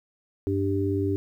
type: harmonic tone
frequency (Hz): 98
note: G2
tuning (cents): 0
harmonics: 1 / 3 / 4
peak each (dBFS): -27 / -27 / -27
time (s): 0.47-1.16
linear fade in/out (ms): 0
effects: 10-bit